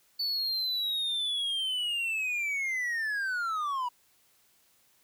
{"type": "linear sweep", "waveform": "triangle", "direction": "down", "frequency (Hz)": [4500, 956], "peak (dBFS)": -27, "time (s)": [0.19, 3.89], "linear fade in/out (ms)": 10, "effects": ["white hiss -66 dBFS RMS until 5.03 s"]}